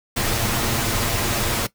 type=noise with comb filter; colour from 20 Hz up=pink; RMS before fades=-22 dBFS; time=0.16-1.67 s; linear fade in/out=10 ms; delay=8.7 ms; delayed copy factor=+0.55; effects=noise-tail reverb RT60 0.1 s tail -17 dB re dry